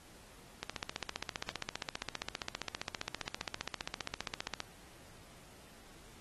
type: click train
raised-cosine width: 0.2 ms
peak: -19 dBFS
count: 61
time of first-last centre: 0.63-4.604 s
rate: 15.1 Hz
effects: pink hiss -58 dBFS RMS until 6.2 s + AAC 32 kbps